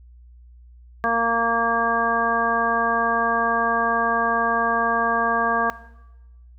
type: harmonic tone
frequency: 231.1 Hz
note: A#3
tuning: 15 cents flat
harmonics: 1 / 2 / 3 / 4 / 5 / 7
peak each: -29 / -28 / -24 / -29 / -23 / -24 dBFS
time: 1.04-5.7 s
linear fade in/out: 0 ms
effects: noise-tail reverb RT60 1.0 s tail -17 dB re dry + added 60 Hz sine -44 dBFS peak until 6.58 s